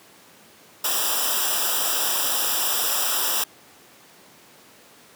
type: noise with comb filter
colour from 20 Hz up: white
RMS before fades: -23 dBFS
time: 0.84-3.44 s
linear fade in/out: 5 ms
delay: 0.46 ms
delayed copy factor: -0.95
effects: pink hiss -50 dBFS RMS until 5.15 s + high-pass 200 Hz 12 dB/octave